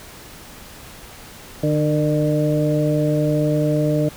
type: harmonic tone with a mistuned harmonic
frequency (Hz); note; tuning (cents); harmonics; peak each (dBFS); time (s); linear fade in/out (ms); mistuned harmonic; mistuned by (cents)
150.5; D3; +43; 1 / 2 / 3 / 4; -19 / -21 / -25 / -22; 1.63-4.09; 5; 3; +34
effects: pink hiss -40 dBFS RMS until 4.16 s